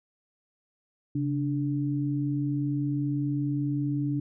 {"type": "tone pair together", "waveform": "sine", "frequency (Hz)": [137.08, 291.9], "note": ["C#3", "D4"], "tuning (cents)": [-19, -10], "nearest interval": "octave + minor second", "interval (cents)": 1309, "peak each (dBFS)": -28, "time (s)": [1.15, 4.2], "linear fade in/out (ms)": 5, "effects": []}